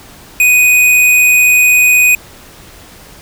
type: tone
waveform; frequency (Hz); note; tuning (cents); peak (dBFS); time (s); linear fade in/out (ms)
square; 2489; D#7; 0; -6; 0.4-2.15; 2
effects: pink hiss -37 dBFS RMS until 3.21 s